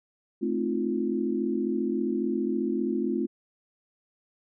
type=chord; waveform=sine; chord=F dominant seventh; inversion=first; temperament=just; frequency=218.3 / 261.9 / 314.3 / 349.2 Hz; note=A3 / C4 / Eb4 / F4; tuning=-13 / +2 / +18 / 0 cents; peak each=-30 / -30 / -34 / -29 dBFS; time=0.41-3.27 s; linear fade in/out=20 ms; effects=none